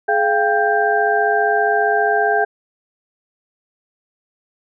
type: tone cluster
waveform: sine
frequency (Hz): 421.7 / 692 / 787 / 1580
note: G#4 / F5 / G5 / G6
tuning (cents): +26 / -16 / +7 / +13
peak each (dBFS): -19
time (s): 0.08-2.45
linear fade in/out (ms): 10
effects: none